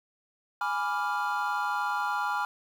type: chord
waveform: triangle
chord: G# diminished seventh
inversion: none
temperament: equal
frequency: 830.6 / 987.8 / 1174.7 / 1396.9 Hz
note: G#5 / B5 / D6 / F6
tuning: 0 / 0 / 0 / 0 cents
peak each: -30 / -31 / -33 / -30 dBFS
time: 0.61-2.45 s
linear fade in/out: 2 ms
effects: 9-bit